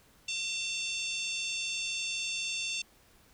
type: harmonic tone with a mistuned harmonic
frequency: 904 Hz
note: A5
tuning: 47 cents sharp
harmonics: 3 / 4 / 5 / 6 / 7 / 8 / 9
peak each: -35 / -38 / -43 / -44 / -42 / -46 / -47 dBFS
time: 0.28-2.82 s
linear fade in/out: 5 ms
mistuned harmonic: 4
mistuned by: -31 cents
effects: pink hiss -62 dBFS RMS until 3.33 s